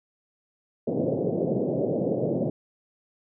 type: band-pass noise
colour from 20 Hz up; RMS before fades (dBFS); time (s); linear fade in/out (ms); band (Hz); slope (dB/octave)
white; -26; 0.87-2.5; 5; 120 to 590; 48
effects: none